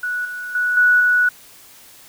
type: tone with level steps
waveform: sine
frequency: 1472 Hz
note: F#6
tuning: 9 cents flat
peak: -20 / -26 / -16 / -10 / -12 dBFS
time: 0.03-1.29 s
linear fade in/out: 5 ms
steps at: 0.25 / 0.55 / 0.77 / 1 s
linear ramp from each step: 2 ms
effects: white hiss -45 dBFS RMS until 2.08 s